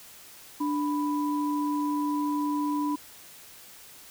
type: tone pair together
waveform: sine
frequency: 294.3 / 990 Hz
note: D4 / B5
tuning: +4 / +4 cents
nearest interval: octave + major sixth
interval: 2100 cents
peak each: -26 / -31 dBFS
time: 0.6-2.96 s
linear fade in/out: 10 ms
effects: white hiss -49 dBFS RMS until 4.1 s